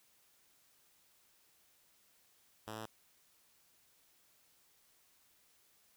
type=tone with pitch steps; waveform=5% pulse; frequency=109 / 109.63 / 110.27 Hz; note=A2 / A2 / A2; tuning=-16 / -6 / +4 cents; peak=-32 dBFS; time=2.67-2.859 s; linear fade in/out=5 ms; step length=63 ms; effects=white hiss -70 dBFS RMS until 5.96 s